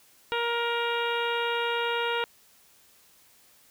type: harmonic tone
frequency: 470.6 Hz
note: A#4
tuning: 16 cents sharp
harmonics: 1 / 2 / 3 / 4 / 5 / 6 / 7 / 8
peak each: -30 / -31 / -32 / -38 / -37 / -35 / -40 / -41 dBFS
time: 0.32-2.24 s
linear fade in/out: 0 ms
effects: white hiss -59 dBFS RMS until 3.7 s